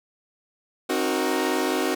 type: chord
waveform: sawtooth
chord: C half-diminished seventh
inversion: none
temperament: equal with one note detuned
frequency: 266.5 / 311.1 / 370 / 466.2 Hz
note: C4 / Eb4 / Gb4 / Bb4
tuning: +32 / 0 / 0 / 0 cents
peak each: -24 / -24 / -22 / -26 dBFS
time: 0.89-1.95 s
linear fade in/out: 10 ms
effects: none